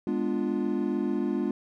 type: chord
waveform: triangle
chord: G# diminished seventh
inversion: none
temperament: equal with one note detuned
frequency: 206.5 / 246.9 / 293.7 / 349.2 Hz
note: G#3 / B3 / D4 / F4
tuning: -10 / 0 / 0 / 0 cents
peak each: -29 dBFS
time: 0.07-1.51 s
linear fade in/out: 2 ms
effects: none